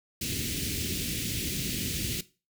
pink band-stop noise, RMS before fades -31 dBFS, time 0.21-2.21 s, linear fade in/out 5 ms, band 350 to 2400 Hz, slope 24 dB/octave, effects noise-tail reverb RT60 0.3 s tail -17 dB re dry + high-pass 60 Hz 12 dB/octave

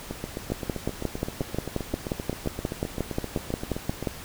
two click trains, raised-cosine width 2 ms, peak -17 / -12 dBFS, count 31 / 21, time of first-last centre 0.11-4.026 / 0.52-4.072 s, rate 7.66 / 5.63 Hz, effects pink hiss -41 dBFS RMS until 4.24 s

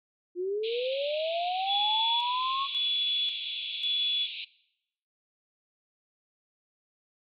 sine linear sweep, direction up, 345.4 to 1111 Hz, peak -28 dBFS, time 0.35-2.68 s, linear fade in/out 50 ms
white band-pass noise, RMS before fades -39 dBFS, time 0.63-4.45 s, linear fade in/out 10 ms, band 2400 to 4000 Hz, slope 96 dB/octave
sine tone with tremolo, 3411 Hz, G#7, 46 cents sharp, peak -27 dBFS, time 1.66-4.28 s, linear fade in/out 50 ms, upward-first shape square, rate 0.92 Hz, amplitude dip 65%
effects noise-tail reverb RT60 0.8 s tail -20 dB re dry

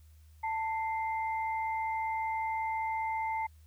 sine tone pair together, 887.4 / 2087 Hz, A5 / C7, +14 / -5 cents, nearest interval octave + minor third, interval 1481 cents, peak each -31 / -39 dBFS, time 0.43-3.47 s, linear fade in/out 10 ms, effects added 77 Hz sine -54 dBFS peak until 3.66 s + white hiss -70 dBFS RMS until 3.66 s

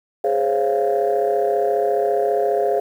sine chord, Db major seventh, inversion second, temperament just, 415.8 / 519.7 / 554.4 / 693 Hz, Ab4 / C5 / Db5 / F5, +2 / -12 / 0 / -14 cents, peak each -19 / -23 / -23 / -20 dBFS, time 0.24-2.8 s, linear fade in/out 5 ms, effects tanh soft clip ceiling -9 dBFS + 8-bit

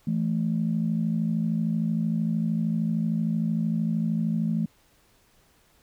sine tone pair together, 166.89 / 220 Hz, E3 / A3, +22 / 0 cents, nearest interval perfect fourth, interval 478 cents, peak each -25 dBFS, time 0.07-4.66 s, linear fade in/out 5 ms, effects tanh soft clip ceiling -15 dBFS + pink hiss -62 dBFS RMS until 5.82 s

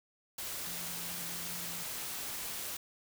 sine tone in noise, 172.4 Hz, F3, 22 cents flat, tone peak -50 dBFS, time 0.66-1.83 s, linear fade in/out 5 ms, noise white, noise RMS -40 dBFS, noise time 0.38-2.77 s, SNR -13 dB, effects none

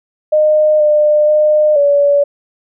sine tone with pitch steps, 612 / 601 / 607 / 572 Hz, D#5 / D5 / D#5 / D5, -29 / +40 / -43 / -46 cents, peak -7 dBFS, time 0.32-2.24 s, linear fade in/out 10 ms, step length 480 ms, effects none

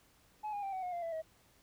sine tone with pitch steps, 851 / 816.8 / 784 / 752.5 / 722.2 / 693.2 / 665.4 / 638.6 Hz, G#5 / G#5 / G5 / F#5 / F#5 / F5 / E5 / D#5, +42 / -29 / 0 / +29 / -42 / -13 / +16 / +45 cents, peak -34 dBFS, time 0.43-1.222 s, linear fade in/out 20 ms, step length 99 ms, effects tanh soft clip ceiling -35 dBFS + pink hiss -67 dBFS RMS until 1.62 s

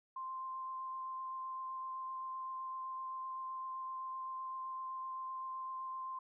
sine tone with vibrato, 1046.5 Hz, C6, in tune, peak -40 dBFS, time 0.16-6.19 s, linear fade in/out 5 ms, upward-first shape triangle, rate 7.8 Hz, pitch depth 10 cents each way, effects none

